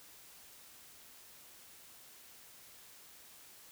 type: silence
effects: white hiss -57 dBFS RMS until 3.71 s